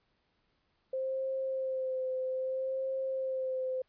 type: tone with vibrato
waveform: sine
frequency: 523.3 Hz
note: C5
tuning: in tune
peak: -31 dBFS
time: 0.93-3.82 s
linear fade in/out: 5 ms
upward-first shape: sine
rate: 0.62 Hz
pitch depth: 23 cents each way
effects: pink hiss -75 dBFS RMS until 3.88 s + resampled to 11025 Hz